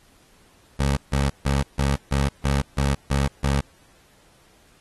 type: tone bursts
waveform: 20% pulse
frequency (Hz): 69.3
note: C#2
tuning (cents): 0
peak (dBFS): -14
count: 9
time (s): 0.79-3.61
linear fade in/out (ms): 10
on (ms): 180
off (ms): 150
effects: pink hiss -57 dBFS RMS until 4.8 s + AAC 32 kbps